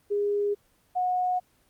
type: tone pair in turn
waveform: sine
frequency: 409.1 / 728.9 Hz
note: G#4 / F#5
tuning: -26 / -26 cents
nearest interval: minor seventh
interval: 1000 cents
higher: second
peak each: -23 dBFS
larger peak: neither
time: 0.1-0.55 / 0.95-1.4 s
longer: neither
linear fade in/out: 20 ms
effects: pink hiss -65 dBFS RMS until 1.69 s + Opus 24 kbps